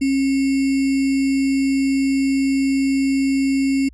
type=tone with sample-and-hold; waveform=sine; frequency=271.2 Hz; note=C#4; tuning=38 cents flat; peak=-15 dBFS; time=0.01-3.89 s; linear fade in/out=10 ms; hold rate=2450 Hz; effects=added 60 Hz sine -42 dBFS peak until 3.93 s + resampled to 22050 Hz